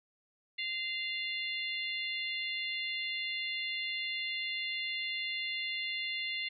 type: harmonic tone with a mistuned harmonic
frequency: 698.5 Hz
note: F5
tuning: in tune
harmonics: 3 / 4 / 5 / 6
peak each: -37 / -39 / -41 / -43 dBFS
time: 0.58-6.49 s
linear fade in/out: 10 ms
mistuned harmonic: 3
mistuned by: -17 cents
effects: none